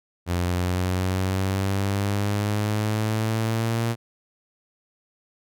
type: exponential sweep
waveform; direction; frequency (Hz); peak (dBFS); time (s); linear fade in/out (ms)
sawtooth; up; 87.31 to 116.54; -18; 0.26-3.96; 50
effects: none